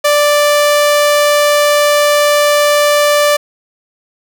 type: tone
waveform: sawtooth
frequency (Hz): 587.3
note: D5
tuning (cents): 0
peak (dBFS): -4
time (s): 0.04-3.37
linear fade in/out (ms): 10
effects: none